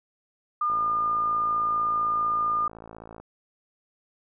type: tone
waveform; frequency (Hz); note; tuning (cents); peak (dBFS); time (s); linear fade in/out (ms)
sine; 1210; D#6; -49; -22; 0.61-2.68; 5
type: click train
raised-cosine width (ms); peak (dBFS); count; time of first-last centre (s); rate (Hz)
1; -28; 140; 0.7-3.2; 55.6
effects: none